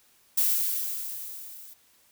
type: noise with level ramp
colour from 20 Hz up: violet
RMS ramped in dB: -22 to -47 dBFS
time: 0.37-1.74 s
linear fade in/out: 10 ms
effects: white hiss -62 dBFS RMS until 2.11 s